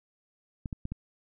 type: clicks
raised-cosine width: 5 ms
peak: -22 dBFS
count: 4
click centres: 0.658 / 0.728 / 0.854 / 0.92 s
effects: none